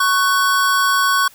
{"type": "tone pair together", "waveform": "square", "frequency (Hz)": [1108.7, 1503.5], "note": ["C#6", "F#6"], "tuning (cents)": [0, 27], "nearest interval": "perfect fourth", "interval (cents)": 527, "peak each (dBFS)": [-16, -18], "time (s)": [0, 1.28], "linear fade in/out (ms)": 5, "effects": ["white hiss -47 dBFS RMS until 1.34 s"]}